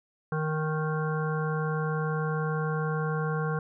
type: harmonic tone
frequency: 155.56 Hz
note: D#3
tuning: in tune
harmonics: 1 / 3 / 5 / 7 / 9 / 10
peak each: -28 / -33 / -39 / -37 / -38 / -41 dBFS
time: 0.32-3.59 s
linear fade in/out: 2 ms
effects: none